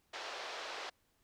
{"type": "band-pass noise", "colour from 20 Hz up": "pink", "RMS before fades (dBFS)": -44, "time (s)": [0.13, 0.9], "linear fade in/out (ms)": 10, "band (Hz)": [490, 5200], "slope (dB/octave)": 24, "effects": ["pink hiss -75 dBFS RMS until 1.23 s"]}